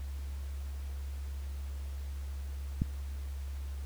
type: click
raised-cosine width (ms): 5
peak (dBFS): -16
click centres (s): 2.819
effects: added 69 Hz sine -36 dBFS peak until 3.85 s + pink hiss -56 dBFS RMS until 3.85 s